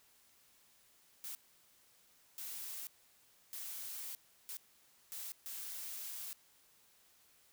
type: noise bursts at uneven times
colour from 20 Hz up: blue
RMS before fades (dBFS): -45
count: 6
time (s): 1.24-1.35 / 2.38-2.87 / 3.53-4.15 / 4.49-4.57 / 5.12-5.32 / 5.46-6.33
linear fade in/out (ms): 0
effects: white hiss -68 dBFS RMS until 7.52 s